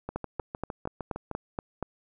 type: two click trains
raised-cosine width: 1 ms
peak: -17 / -20 dBFS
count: 8 / 9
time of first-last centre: 0.16-1.827 / 0.09-1.313 s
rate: 4.2 / 6.54 Hz
effects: none